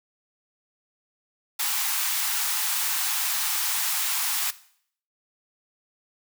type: high-pass noise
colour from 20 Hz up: white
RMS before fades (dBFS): -26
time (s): 1.59-4.51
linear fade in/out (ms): 10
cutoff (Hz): 750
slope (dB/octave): 96
effects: noise-tail reverb RT60 0.6 s tail -17 dB re dry